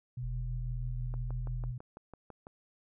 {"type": "tone with tremolo", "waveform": "sine", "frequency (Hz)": 123.47, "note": "B2", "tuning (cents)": 0, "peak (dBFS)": -35, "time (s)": [0.17, 1.78], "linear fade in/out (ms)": 5, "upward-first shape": "sine", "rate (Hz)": 6.1, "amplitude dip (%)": 25}
{"type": "tone", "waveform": "sine", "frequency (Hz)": 41.48, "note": "E1", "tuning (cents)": 12, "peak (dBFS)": -35, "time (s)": [0.22, 1.72], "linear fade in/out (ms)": 20}
{"type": "click train", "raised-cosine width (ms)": 1, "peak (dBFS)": -33, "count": 9, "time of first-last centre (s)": [1.14, 2.469], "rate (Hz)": 6.02}
{"effects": []}